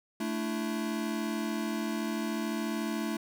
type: chord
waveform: square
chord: A suspended fourth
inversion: none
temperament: equal with one note detuned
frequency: 220 / 293.7 / 334.2 Hz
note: A3 / D4 / E4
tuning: 0 / 0 / +24 cents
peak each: -34 / -38 / -37 dBFS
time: 0.2-3.17 s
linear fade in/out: 5 ms
effects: none